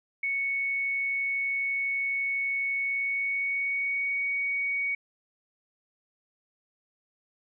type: tone with pitch glide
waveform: sine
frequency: 2217 to 2240 Hz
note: C#7 to C#7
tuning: 0 to +18 cents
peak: -26 dBFS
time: 0.23-4.95 s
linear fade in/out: 5 ms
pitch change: +18 cents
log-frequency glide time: 2.79-4.25 s
effects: none